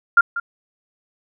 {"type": "tone with echo", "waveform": "sine", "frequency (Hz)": 1396.9, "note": "F6", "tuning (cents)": 0, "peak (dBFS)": -7, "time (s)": [0.17, 0.21], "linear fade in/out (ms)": 5, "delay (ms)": 190, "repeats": 1, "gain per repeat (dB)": -14, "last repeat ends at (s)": 0.4, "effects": []}